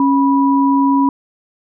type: tone pair together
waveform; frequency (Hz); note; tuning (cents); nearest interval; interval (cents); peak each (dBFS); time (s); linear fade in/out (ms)
sine; 275 / 980; C#4 / B5; -14 / -14; octave + minor seventh; 2200; -11 / -15; 0-1.09; 2
effects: none